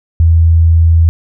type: tone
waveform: sine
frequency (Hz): 82.41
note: E2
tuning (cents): 0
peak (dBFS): -4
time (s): 0.2-1.09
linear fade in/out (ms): 0
effects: none